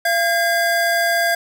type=tone pair together; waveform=square; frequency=682 / 1617 Hz; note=F5 / G#6; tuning=-41 / -47 cents; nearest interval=octave + minor third; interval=1494 cents; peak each=-19 dBFS; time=0.05-1.35 s; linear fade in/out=5 ms; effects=none